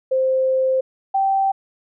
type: tone pair in turn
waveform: sine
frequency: 523 / 778.4 Hz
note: C5 / G5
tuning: -1 / -12 cents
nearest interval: perfect fifth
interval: 689 cents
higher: second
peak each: -15 dBFS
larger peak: neither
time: 0.11-0.81 / 1.14-1.52 s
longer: first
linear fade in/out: 10 ms
effects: none